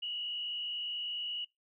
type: tone with frequency modulation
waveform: sine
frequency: 2911 Hz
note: F#7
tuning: 29 cents flat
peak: -35 dBFS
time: 0.02-1.45 s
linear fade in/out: 10 ms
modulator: 55.3 Hz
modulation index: 1.3
effects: noise-tail reverb RT60 0.2 s tail -24 dB re dry